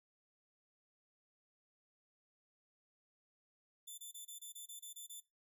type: tone bursts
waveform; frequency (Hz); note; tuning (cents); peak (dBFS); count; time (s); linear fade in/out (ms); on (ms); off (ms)
10% pulse; 3525; A7; +2; -40; 10; 3.87-5.204; 10; 110; 26
effects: noise-tail reverb RT60 0.2 s tail -17 dB re dry